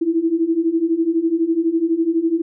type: beating tone pair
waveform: sine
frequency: 321.9 / 333.9 Hz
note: E4 / E4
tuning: -41 / +22 cents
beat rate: 12 Hz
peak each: -20 / -17 dBFS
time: 0.01-2.42 s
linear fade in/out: 10 ms
effects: none